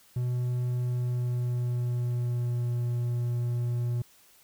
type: tone with pitch glide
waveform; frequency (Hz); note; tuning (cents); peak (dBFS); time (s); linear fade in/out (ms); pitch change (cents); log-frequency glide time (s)
triangle; 123.47 to 120.44; B2 to B2; 0 to -43; -24; 0.16-4.02; 5; -43; 0.78-2.81
effects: white hiss -59 dBFS RMS until 4.43 s